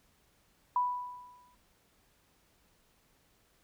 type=tone with exponential decay; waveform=sine; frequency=987.8 Hz; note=B5; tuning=in tune; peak=-24 dBFS; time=0.76-1.55 s; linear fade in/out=2 ms; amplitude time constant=170 ms; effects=pink hiss -69 dBFS RMS until 3.63 s

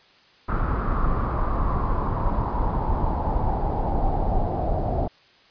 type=noise with low-pass filter sweep; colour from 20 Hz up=brown; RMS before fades=-23 dBFS; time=0.48-5.08 s; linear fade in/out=10 ms; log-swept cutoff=1300 to 690 Hz; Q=5.4; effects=white hiss -55 dBFS RMS until 5.5 s + resampled to 11025 Hz

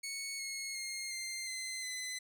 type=tone with pitch steps; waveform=15% pulse; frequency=2212 / 2173 / 2134 / 2096 / 2059 / 2023 Hz; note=C#7 / C#7 / C7 / C7 / C7 / B6; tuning=-4 / -35 / +34 / +2 / -28 / +41 cents; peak=-32 dBFS; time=0.03-2.19 s; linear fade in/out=10 ms; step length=360 ms; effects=none

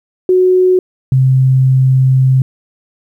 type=tone pair in turn; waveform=sine; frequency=368.2 / 131.12 Hz; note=F#4 / C3; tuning=-8 / +4 cents; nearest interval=octave + tritone; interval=1788 cents; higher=first; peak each=-6 dBFS; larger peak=neither; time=0.29-0.79 / 1.12-2.42 s; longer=second; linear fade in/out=2 ms; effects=8-bit

